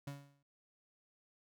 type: tone with exponential decay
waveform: 35% pulse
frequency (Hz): 141.2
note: C#3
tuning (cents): +32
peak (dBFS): -39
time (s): 0.07-0.43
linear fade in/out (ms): 5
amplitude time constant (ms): 78
effects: none